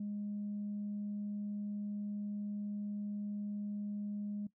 sine tone, 206.1 Hz, G#3, 13 cents flat, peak -36 dBFS, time 0-4.47 s, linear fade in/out 5 ms, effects noise-tail reverb RT60 0.1 s tail -18 dB re dry + tanh soft clip ceiling -33 dBFS

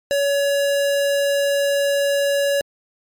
square tone, 564 Hz, C#5, 30 cents sharp, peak -17 dBFS, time 0.11-2.61 s, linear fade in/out 0 ms, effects MP3 64 kbps

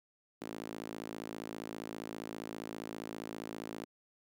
sawtooth tone with high-pass filter, 55 Hz, A1, in tune, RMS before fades -44 dBFS, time 0.41-3.85 s, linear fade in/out 10 ms, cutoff 280 Hz, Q 1.8, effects none

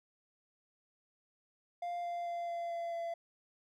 triangle tone with pitch steps, 698.5 / 694.1 / 689.7 / 685.3 / 681 / 676.7 Hz, F5 / F5 / F5 / F5 / F5 / E5, 0 / -11 / -22 / -33 / -44 / +45 cents, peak -34 dBFS, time 1.82-3.14 s, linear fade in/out 5 ms, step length 220 ms, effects none

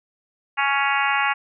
harmonic tone, 278.3 Hz, C#4, 7 cents sharp, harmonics 3 / 4 / 5 / 6 / 7 / 8 / 9 / 10, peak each -24 / -25 / -26 / -27 / -27 / -28 / -29 / -29 dBFS, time 0.57-1.34 s, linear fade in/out 20 ms, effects none

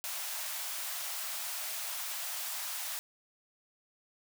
white high-pass noise, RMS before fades -38 dBFS, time 0.04-2.99 s, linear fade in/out 0 ms, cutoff 590 Hz, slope 96 dB/octave, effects none

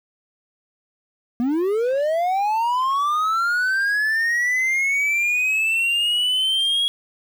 triangle linear sweep, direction up, 231.8 to 3322 Hz, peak -16 dBFS, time 1.4-6.88 s, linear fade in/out 0 ms, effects 8-bit

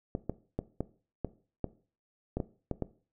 clicks, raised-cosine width 2 ms, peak -18 dBFS, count 10, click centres 0.151 / 0.296 / 0.59 / 0.806 / 1.247 / 1.643 / 2.37 / 2.402 / 2.713 / 2.823 s, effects noise-tail reverb RT60 0.4 s tail -17 dB re dry

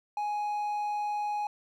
triangle tone, 833 Hz, G#5, 5 cents sharp, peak -27 dBFS, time 0.17-1.47 s, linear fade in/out 2 ms, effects none

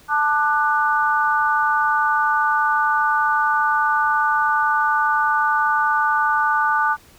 sine chord, D major, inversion second, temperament equal with one note detuned, 880 / 1191.7 / 1480 Hz, A5 / D6 / F#6, 0 / +25 / 0 cents, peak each -20 dBFS, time 0.08-6.97 s, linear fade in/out 50 ms, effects pink hiss -50 dBFS RMS until 7.18 s

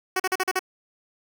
10% pulse tone bursts, 373.7 Hz, F#4, 17 cents sharp, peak -13 dBFS, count 6, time 0.16-0.593 s, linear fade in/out 5 ms, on 38 ms, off 41 ms, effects none

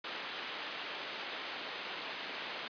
white low-pass noise, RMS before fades -42 dBFS, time 0.04-2.68 s, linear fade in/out 5 ms, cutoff 3700 Hz, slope 24 dB/octave, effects high-pass 300 Hz 12 dB/octave + resampled to 11025 Hz

